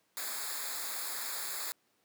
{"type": "noise with comb filter", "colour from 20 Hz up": "white", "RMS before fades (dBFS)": -38, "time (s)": [0.17, 1.72], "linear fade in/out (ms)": 0, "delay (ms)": 0.34, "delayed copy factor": -0.85, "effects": ["pink hiss -73 dBFS RMS until 2.04 s", "high-pass 200 Hz 12 dB/octave"]}